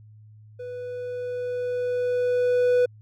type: tone with level ramp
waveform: triangle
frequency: 493.9 Hz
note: B4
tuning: in tune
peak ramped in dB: -31 to -14 dBFS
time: 0.59-2.86 s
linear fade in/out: 10 ms
effects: added 107 Hz sine -46 dBFS peak until 3.01 s